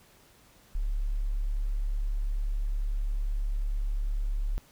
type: tone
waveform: sine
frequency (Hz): 35.58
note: C#1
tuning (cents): +46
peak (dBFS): -26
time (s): 0.75-4.58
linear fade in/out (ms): 0
effects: pink hiss -59 dBFS RMS until 4.71 s